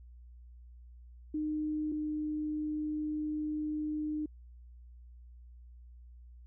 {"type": "tone pair in turn", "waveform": "sine", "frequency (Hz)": [305.7, 304.2], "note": ["D#4", "D#4"], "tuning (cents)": [-30, -39], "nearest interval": "unison", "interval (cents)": 9, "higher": "first", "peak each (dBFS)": [-31, -32], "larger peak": "first", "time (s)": [[1.34, 1.92], [1.92, 4.26]], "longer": "second", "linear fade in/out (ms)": 5, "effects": ["added 60 Hz sine -50 dBFS peak until 6.46 s"]}